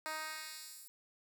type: tone with high-pass filter sweep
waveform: 10% pulse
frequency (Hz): 312.2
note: D#4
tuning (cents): +6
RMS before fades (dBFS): -45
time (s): 0.06-0.88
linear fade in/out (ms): 0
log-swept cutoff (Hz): 670 to 11000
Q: 0.75
effects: none